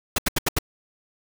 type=noise bursts; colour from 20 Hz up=pink; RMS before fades=-21 dBFS; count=5; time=0.16-0.588 s; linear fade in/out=5 ms; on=24 ms; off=77 ms; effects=none